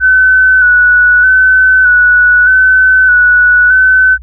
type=tone with vibrato; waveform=sine; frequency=1495 Hz; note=F#6; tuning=17 cents sharp; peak=-3 dBFS; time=0-4.18 s; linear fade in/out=50 ms; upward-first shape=square; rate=0.81 Hz; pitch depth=26 cents each way; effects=added 60 Hz sine -27 dBFS peak until 4.22 s